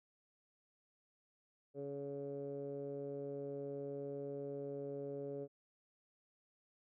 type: tone with low-pass filter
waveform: 15% pulse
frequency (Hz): 140.6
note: C#3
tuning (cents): +25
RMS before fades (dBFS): -44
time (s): 1.74-5.48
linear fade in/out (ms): 50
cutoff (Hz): 490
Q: 6.7
effects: none